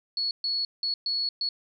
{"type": "tone bursts at uneven times", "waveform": "sine", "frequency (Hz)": 4380, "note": "C#8", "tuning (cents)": -22, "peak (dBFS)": -25, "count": 5, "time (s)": [[0.17, 0.31], [0.44, 0.65], [0.83, 0.94], [1.06, 1.29], [1.41, 1.49]], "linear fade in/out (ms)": 2, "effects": []}